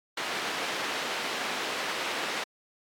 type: band-pass noise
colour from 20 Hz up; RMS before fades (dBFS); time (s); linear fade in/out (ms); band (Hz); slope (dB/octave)
white; -33; 0.17-2.44; 5; 290 to 2900; 12
effects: AAC 64 kbps